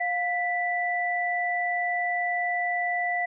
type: tone pair together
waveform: sine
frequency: 706.4 / 1975.5 Hz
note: F5 / B6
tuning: +20 / 0 cents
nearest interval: octave + tritone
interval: 1780 cents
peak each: -27 dBFS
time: 0-3.26 s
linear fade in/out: 10 ms
effects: none